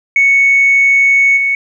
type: tone with level steps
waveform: sine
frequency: 2217 Hz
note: C#7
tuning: in tune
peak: -5 / -10 dBFS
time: 0.16-1.55 s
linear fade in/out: 2 ms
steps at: 1.36 s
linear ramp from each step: 20 ms
effects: tanh soft clip ceiling -2 dBFS